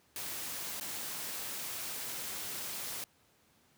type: noise with dropouts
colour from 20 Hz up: white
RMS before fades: -40 dBFS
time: 0.16-3.04 s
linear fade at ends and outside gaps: 1 ms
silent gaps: 0.799-0.81 s
effects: pink hiss -68 dBFS RMS until 3.77 s + high-pass 80 Hz 12 dB/octave